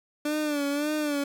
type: tone with vibrato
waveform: 30% pulse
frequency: 293.7 Hz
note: D4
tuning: in tune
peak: -23 dBFS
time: 0.25-1.24 s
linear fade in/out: 5 ms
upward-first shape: sine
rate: 1.8 Hz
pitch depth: 70 cents each way
effects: 10-bit